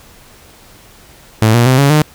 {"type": "tone with pitch steps", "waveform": "sawtooth", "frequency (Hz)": [110, 119.26, 129.31, 140.2, 152.01], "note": ["A2", "A#2", "C3", "C#3", "D#3"], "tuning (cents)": [0, 40, -20, 20, -40], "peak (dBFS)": -3, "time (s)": [1.42, 2.02], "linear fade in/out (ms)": 0, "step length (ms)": 120, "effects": ["pink hiss -42 dBFS RMS until 2.14 s"]}